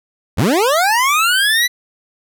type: linear sweep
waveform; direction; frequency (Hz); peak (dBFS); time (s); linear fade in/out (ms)
25% pulse; up; 62.7 to 1995; -8; 0.37-1.68; 20
effects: none